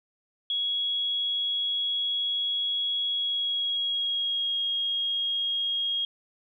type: tone with pitch glide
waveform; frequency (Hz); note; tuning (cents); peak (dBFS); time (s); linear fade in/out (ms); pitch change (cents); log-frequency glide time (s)
sine; 3333 to 3268; G#7 to G#7; +5 to -29; -25; 0.5-6.05; 2; -34; 3.07-4.62
effects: 11-bit